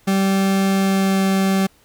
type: tone with pitch glide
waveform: 40% pulse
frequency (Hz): 194 to 192.77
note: G3 to G3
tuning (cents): -18 to -29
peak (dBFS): -14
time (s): 0.07-1.67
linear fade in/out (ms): 10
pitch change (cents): -11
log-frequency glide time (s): 0.74-1.24
effects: pink hiss -55 dBFS RMS until 1.84 s